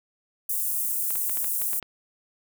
white high-pass noise, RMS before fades -27 dBFS, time 0.49-1.8 s, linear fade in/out 5 ms, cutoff 9000 Hz, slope 24 dB/octave
clicks, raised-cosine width 0.3 ms, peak -22 dBFS, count 8, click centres 1.106 / 1.156 / 1.296 / 1.372 / 1.444 / 1.618 / 1.732 / 1.827 s
effects none

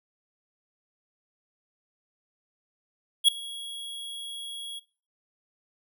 square tone with ADSR envelope, 3322 Hz, G#7, in tune, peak -13 dBFS, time 3.24-4.8 s, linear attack 43 ms, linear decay 3 ms, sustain -23 dB, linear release 20 ms, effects noise-tail reverb RT60 0.4 s tail -20 dB re dry

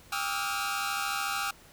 sawtooth tone cluster, 799 / 1153 / 1259 / 1333 / 1406 Hz, G5 / D6 / D#6 / E6 / F6, +33 / -32 / +20 / +19 / +11 cents, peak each -32 / -35 / -32 / -34 / -31 dBFS, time 0.12-1.51 s, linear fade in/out 5 ms, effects pink hiss -55 dBFS RMS until 1.72 s

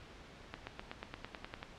accelerating click train, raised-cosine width 0.3 ms, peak -25 dBFS, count 11, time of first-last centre 0.54-1.629 s, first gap 130 ms, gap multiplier 0.96, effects pink hiss -54 dBFS RMS until 1.78 s + low-pass 4000 Hz 12 dB/octave

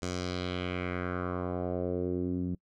10% pulse tone with low-pass filter sweep, 89.9 Hz, F#2, 49 cents flat, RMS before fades -33 dBFS, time 0.02-2.55 s, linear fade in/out 5 ms, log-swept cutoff 7000 to 210 Hz, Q 2.4, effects noise-tail reverb RT60 0.1 s tail -25 dB re dry

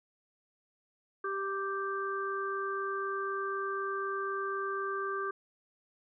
harmonic tone, 392 Hz, G4, in tune, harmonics 1 / 3 / 4, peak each -36 / -35 / -39 dBFS, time 1.24-5.31 s, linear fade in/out 5 ms, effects none

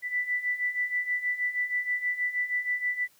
sine beating tone pair, 1975.5 / 1981.8 Hz, B6 / B6, 0 / +5 cents, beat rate 6.3 Hz, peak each -32 / -28 dBFS, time 0.02-3.08 s, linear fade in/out 50 ms, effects white hiss -62 dBFS RMS until 3.19 s

